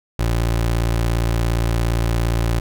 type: tone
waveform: 25% pulse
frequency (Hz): 57.3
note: A#1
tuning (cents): -29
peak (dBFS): -13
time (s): 0.19-2.6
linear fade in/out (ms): 5
effects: none